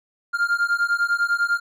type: beating tone pair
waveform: triangle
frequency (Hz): 1396.9 / 1406.9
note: F6 / F6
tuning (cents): 0 / +12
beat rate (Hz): 10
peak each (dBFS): -20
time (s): 0.33-1.6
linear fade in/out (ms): 20
effects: none